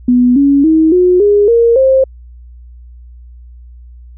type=tone with pitch steps; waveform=sine; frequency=246.9 / 280.4 / 318.3 / 361.5 / 410.5 / 466.1 / 529.2 Hz; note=B3 / C#4 / D#4 / F#4 / G#4 / A#4 / C5; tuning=0 / +20 / +39 / -40 / -20 / 0 / +20 cents; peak=-5 dBFS; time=0.08-2.04 s; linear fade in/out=5 ms; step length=280 ms; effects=added 60 Hz sine -32 dBFS peak until 4.17 s